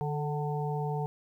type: harmonic tone with a mistuned harmonic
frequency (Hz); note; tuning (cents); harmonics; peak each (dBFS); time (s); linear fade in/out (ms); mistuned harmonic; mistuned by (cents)
149.1; D3; +27; 1 / 3 / 5 / 6; -31 / -36 / -38 / -39; 0.01-1.06; 0; 3; -34
effects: 11-bit